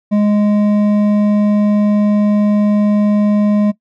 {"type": "tone with hard clipping", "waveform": "triangle", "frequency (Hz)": 207.7, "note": "G#3", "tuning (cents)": 0, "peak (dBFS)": -11, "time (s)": [0.11, 3.72], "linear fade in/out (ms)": 20, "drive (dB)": 11, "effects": ["noise-tail reverb RT60 0.1 s tail -19 dB re dry"]}